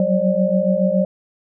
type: tone cluster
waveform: sine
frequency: 184.3 / 191.4 / 543 / 598 Hz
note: F#3 / G3 / C#5 / D5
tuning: -7 / -41 / -36 / +31 cents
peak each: -20 dBFS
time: 0-1.05 s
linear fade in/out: 2 ms
effects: none